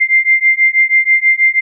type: beating tone pair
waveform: sine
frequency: 2093 / 2099.2 Hz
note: C7 / C7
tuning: 0 / +5 cents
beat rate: 6.2 Hz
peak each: -11 dBFS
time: 0-1.61 s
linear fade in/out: 20 ms
effects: none